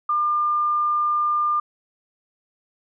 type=tone; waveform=sine; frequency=1200 Hz; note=D6; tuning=37 cents sharp; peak=-18 dBFS; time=0.09-1.6 s; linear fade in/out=5 ms; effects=none